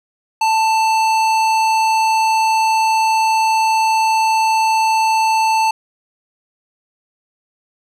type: tone with hard clipping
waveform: sine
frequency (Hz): 885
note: A5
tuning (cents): +10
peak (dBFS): -14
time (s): 0.41-5.71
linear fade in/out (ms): 5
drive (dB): 15
effects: none

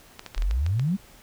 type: clicks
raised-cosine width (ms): 0.2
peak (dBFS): -19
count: 8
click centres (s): 0.194 / 0.263 / 0.347 / 0.379 / 0.422 / 0.511 / 0.664 / 0.796
type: exponential sweep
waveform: sine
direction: up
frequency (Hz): 34 to 207.7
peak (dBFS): -21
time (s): 0.36-0.97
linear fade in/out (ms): 20
effects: pink hiss -52 dBFS RMS until 1.22 s

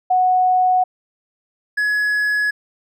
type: tone pair in turn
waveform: sine / triangle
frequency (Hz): 737 / 1687.3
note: F#5 / G#6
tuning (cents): -7 / +27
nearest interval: octave + major second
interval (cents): 1434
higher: second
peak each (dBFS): -12 / -14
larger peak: first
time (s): 0.1-0.84 / 1.77-2.51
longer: neither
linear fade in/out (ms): 10
effects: none

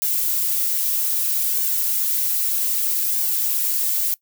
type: noise with flanger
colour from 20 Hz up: violet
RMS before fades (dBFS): -21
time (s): 0.02-4.14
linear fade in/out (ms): 0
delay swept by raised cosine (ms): 1.5 to 7.5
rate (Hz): 0.63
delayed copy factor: -0.85
effects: noise-tail reverb RT60 0.1 s tail -21 dB re dry

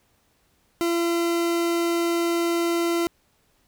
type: tone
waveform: 40% pulse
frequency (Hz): 340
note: F4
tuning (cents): -46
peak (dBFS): -20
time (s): 0.81-3.07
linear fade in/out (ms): 0
effects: pink hiss -65 dBFS RMS until 3.67 s

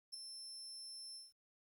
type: tone with ADSR envelope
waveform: 35% pulse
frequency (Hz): 5330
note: E8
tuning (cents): +18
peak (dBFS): -39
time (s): 0.12-1.33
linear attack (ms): 22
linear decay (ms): 5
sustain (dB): -7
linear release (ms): 180
effects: 13-bit

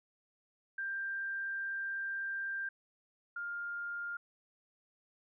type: tone pair in turn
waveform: sine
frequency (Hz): 1584 / 1405.8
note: G6 / F6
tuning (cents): +18 / +11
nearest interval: major second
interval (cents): 207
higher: first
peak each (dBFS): -35 / -37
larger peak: first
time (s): 0.78-2.69 / 3.36-4.17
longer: first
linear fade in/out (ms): 5
effects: none

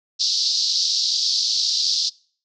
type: band-pass noise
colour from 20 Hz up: pink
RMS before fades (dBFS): -21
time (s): 0.19-2.1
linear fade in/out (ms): 20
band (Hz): 4100 to 5400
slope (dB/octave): 48
effects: noise-tail reverb RT60 0.5 s tail -25 dB re dry

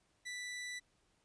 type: tone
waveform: sawtooth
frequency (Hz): 1975.5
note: B6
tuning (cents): 0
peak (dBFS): -38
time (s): 0.25-0.8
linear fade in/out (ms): 20
effects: pink hiss -75 dBFS RMS until 1.24 s + resampled to 22050 Hz

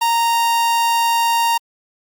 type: tone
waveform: 45% pulse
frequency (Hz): 929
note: A#5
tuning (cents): -6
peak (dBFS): -14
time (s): 0.01-1.58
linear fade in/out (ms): 10
effects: Opus 48 kbps

